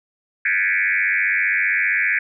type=tone with frequency modulation; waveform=sine; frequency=1975.5 Hz; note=B6; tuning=in tune; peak=-16 dBFS; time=0.45-2.19 s; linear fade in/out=5 ms; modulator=95.3 Hz; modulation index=4.1; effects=none